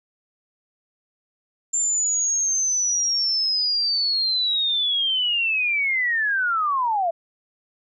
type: linear sweep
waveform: sine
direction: down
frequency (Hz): 7300 to 649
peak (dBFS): -19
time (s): 1.73-7.11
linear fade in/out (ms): 10
effects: none